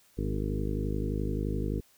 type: harmonic tone with a mistuned harmonic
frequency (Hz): 51.6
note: G#1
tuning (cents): -10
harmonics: 1 / 2 / 3 / 4 / 5 / 6 / 7 / 8 / 9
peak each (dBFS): -32 / -35 / -37 / -38 / -39 / -40 / -40 / -41 / -42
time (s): 0.17-1.81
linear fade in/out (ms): 20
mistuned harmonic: 6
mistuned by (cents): -22
effects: white hiss -63 dBFS RMS until 1.97 s